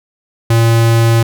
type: tone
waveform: square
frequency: 115 Hz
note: A#2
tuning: 23 cents flat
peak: -8 dBFS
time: 0.5-1.23 s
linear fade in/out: 5 ms
effects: none